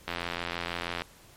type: click train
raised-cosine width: 0.3 ms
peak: -15 dBFS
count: 82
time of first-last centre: 0.08-1.02 s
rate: 86.2 Hz
effects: pink hiss -55 dBFS RMS until 1.36 s + MP3 64 kbps